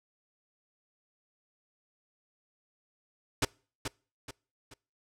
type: noise with echo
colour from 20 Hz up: pink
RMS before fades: -26 dBFS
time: 3.42-3.45 s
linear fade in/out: 5 ms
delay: 430 ms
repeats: 3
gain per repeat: -8 dB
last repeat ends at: 4.74 s
effects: noise-tail reverb RT60 0.4 s tail -26 dB re dry + low-pass 9000 Hz 12 dB/octave